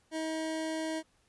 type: tone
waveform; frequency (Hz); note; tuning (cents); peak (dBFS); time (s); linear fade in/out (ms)
25% pulse; 318.2; D#4; +39; -29; 0.11-1.03; 50
effects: pink hiss -70 dBFS RMS until 1.28 s + resampled to 24000 Hz